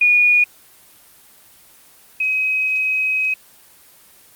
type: tone pair in turn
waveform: sine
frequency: 2449 / 2534 Hz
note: D#7 / D#7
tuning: -28 / +31 cents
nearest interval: minor second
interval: 59 cents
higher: second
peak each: -10 / -16 dBFS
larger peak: first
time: 0.01-0.44 / 2.2-3.34 s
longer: second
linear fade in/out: 5 ms
effects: white hiss -48 dBFS RMS until 4.35 s + Opus 24 kbps